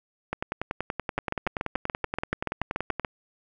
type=two click trains; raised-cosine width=0.5 ms; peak=-13 / -12 dBFS; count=29 / 14; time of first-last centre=0.33-2.997 / 1.18-3.048 s; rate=10.5 / 6.96 Hz; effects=none